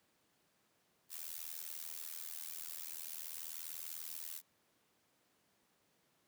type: noise with amplitude modulation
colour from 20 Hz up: blue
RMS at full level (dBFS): -42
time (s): 1.09-4.42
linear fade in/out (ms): 50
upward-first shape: sine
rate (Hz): 80.4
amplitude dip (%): 100
effects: pink hiss -75 dBFS RMS until 6.27 s + high-pass 150 Hz 12 dB/octave